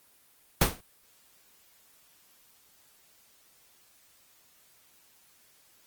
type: noise with exponential decay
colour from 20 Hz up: pink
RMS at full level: -17 dBFS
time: 0.61-0.81 s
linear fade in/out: 5 ms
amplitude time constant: 43 ms
effects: white hiss -62 dBFS RMS until 5.86 s + Opus 24 kbps